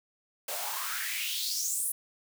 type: noise with high-pass filter sweep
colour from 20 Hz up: white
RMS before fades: -33 dBFS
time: 0.48-1.92 s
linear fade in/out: 5 ms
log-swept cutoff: 540 to 11000 Hz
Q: 4.7
effects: none